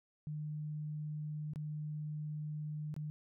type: tone with dropouts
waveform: sine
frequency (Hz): 151.4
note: D#3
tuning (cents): -47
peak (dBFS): -38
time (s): 0.27-3.1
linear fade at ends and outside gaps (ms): 0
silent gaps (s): 1.535-1.559 / 2.941-2.964
effects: none